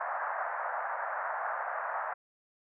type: band-pass noise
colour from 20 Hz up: pink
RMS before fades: -35 dBFS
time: 0-2.14 s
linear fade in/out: 10 ms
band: 630 to 1700 Hz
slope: 48 dB/octave
effects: none